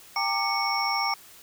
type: tone cluster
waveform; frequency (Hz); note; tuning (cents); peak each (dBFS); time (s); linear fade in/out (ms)
sine; 796 / 910 / 1184 / 2213 / 5480; G5 / A#5 / D6 / C#7 / F8; +26 / -42 / +14 / -3 / -34; -30; 0.16-1.14; 2
effects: white hiss -50 dBFS RMS until 1.42 s